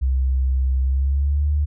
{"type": "tone with pitch glide", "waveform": "sine", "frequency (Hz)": [65.3, 73.72], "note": ["C2", "D2"], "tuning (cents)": [-3, 7], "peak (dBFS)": -16, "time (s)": [0.01, 1.66], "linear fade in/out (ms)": 20, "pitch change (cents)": 210, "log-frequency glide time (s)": [0.83, 1.48], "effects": []}